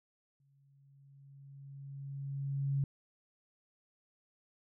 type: tone with exponential growth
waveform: sine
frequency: 138.6 Hz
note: C#3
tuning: in tune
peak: -28 dBFS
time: 0.4-2.84 s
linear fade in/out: 2 ms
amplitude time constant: 530 ms
effects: none

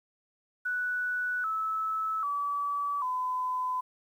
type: tone with pitch steps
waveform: sine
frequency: 1480 / 1303.4 / 1147.8 / 1010.9 Hz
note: F#6 / E6 / D6 / B5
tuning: 0 / -20 / -40 / +40 cents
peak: -28 dBFS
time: 0.65-3.81 s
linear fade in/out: 10 ms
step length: 790 ms
effects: 10-bit

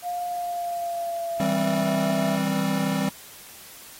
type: tone with pitch glide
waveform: sine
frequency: 708 to 660.6 Hz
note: F5 to E5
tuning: +23 to +4 cents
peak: -26 dBFS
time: 0.02-2.38 s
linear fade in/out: 50 ms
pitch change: -119 cents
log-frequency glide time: 0.27-1.86 s
type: chord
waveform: square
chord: C major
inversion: first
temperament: just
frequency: 163.52 / 196.22 / 261.6 Hz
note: E3 / G3 / C4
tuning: -14 / +2 / 0 cents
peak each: -30 / -26 / -29 dBFS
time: 1.4-3.09 s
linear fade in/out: 2 ms
effects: white hiss -45 dBFS RMS until 3.99 s + AAC 48 kbps

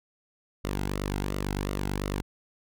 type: tone with flanger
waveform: sawtooth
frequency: 49 Hz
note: G1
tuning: in tune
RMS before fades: -31 dBFS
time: 0.64-2.22 s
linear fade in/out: 10 ms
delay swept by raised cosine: 1.2 to 1.73 ms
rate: 2.8 Hz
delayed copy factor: -0.6
effects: none

